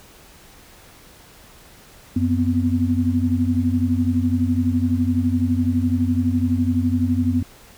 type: tone cluster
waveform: sine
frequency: 92.5 / 244.1 / 256 Hz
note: F#2 / B3 / C4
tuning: 0 / -20 / -38 cents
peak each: -21 dBFS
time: 2.16-7.43 s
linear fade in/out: 5 ms
effects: pink hiss -47 dBFS RMS until 7.77 s